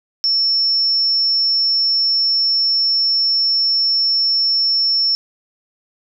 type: tone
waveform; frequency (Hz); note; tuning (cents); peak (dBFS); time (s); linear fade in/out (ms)
sine; 5400; E8; +41; -13; 0.24-5.15; 0
effects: none